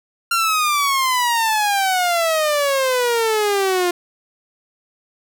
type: exponential sweep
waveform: sawtooth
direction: down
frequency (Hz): 1388 to 349.2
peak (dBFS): -12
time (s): 0.31-3.91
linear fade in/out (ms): 5
effects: none